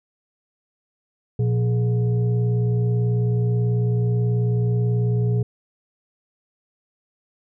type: tone with frequency modulation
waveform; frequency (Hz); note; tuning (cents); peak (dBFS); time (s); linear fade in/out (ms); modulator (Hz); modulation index
sine; 119.8; A#2; +48; -17; 1.39-5.43; 5; 298; 0.54
effects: none